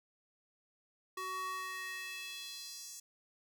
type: tone with high-pass filter sweep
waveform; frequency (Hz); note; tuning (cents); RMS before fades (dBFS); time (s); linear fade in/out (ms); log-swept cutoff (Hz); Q
square; 374.3; F#4; +20; -43; 1.17-3; 5; 780 to 6700; 2.3
effects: none